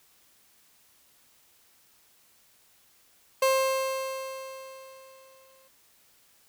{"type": "tone with exponential decay", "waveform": "30% pulse", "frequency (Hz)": 530, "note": "C5", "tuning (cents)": 22, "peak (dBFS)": -17, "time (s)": [3.42, 5.68], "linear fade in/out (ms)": 5, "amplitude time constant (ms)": 490, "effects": ["white hiss -62 dBFS RMS until 6.48 s"]}